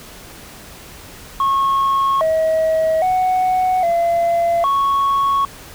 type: tone with pitch steps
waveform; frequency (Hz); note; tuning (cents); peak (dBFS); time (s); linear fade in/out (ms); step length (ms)
sine; 1092 / 639 / 741 / 682 / 1107; C#6 / D#5 / F#5 / F5 / C#6; -26 / +46 / +2 / -41 / -3; -11; 1.4-5.45; 2; 810
effects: tanh soft clip ceiling -12 dBFS + pink hiss -38 dBFS RMS until 5.74 s